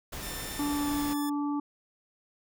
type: noise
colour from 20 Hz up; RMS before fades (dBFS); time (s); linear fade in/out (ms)
pink; -39; 0.12-1.14; 10
type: tone with pitch glide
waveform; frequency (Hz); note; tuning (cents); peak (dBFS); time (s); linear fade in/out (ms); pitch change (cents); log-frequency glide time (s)
5% pulse; 1792 to 1738; A6 to A6; +31 to -22; -29; 0.22-1.3; 10; -53; 0.69-0.98
type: harmonic tone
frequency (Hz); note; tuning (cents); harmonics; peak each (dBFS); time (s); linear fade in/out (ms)
290; D4; -22; 1 / 3 / 4; -28 / -38 / -40; 0.59-1.6; 5
effects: none